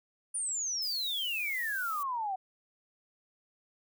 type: exponential sweep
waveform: sine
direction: down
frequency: 9580 to 740 Hz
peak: -31 dBFS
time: 0.34-2.36 s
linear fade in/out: 10 ms
type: noise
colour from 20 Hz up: violet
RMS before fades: -44 dBFS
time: 0.82-2.03 s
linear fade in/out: 2 ms
effects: none